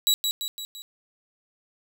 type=tone with echo; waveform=sawtooth; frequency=3900 Hz; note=B7; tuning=23 cents flat; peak=-15 dBFS; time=0.07-0.14 s; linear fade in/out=0 ms; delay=170 ms; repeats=4; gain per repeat=-5 dB; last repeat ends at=0.82 s; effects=none